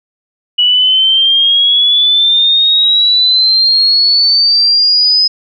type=exponential sweep; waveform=sine; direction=up; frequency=2930 to 5070 Hz; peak=-6 dBFS; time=0.58-5.28 s; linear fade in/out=10 ms; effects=none